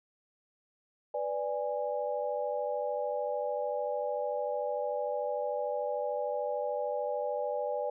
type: chord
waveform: sine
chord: G# diminished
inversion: first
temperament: equal with one note detuned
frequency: 493.9 / 587.3 / 823.9 Hz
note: B4 / D5 / G#5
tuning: 0 / 0 / -14 cents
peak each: -35 / -33 / -37 dBFS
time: 1.14-7.9 s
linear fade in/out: 5 ms
effects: none